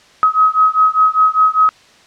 sine beating tone pair, 1269 / 1274 Hz, D#6 / D#6, +34 / +41 cents, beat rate 5 Hz, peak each -12 dBFS, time 0.23-1.69 s, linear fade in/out 0 ms, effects white hiss -46 dBFS RMS until 2.06 s + low-pass 5000 Hz 12 dB/octave

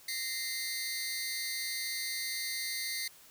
20% pulse tone cluster, 1860 / 2079 / 4591 Hz, A#6 / C7 / D8, -4 / -12 / -40 cents, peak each -38 / -32 / -32 dBFS, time 0.08-3.08 s, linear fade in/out 5 ms, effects white hiss -57 dBFS RMS until 3.3 s

